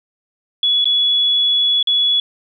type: tone with dropouts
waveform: sine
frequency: 3392 Hz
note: G#7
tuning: 36 cents sharp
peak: -12 dBFS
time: 0.63-2.2 s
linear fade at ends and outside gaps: 2 ms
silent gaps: 0.844-0.855 / 1.828-1.872 s
effects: none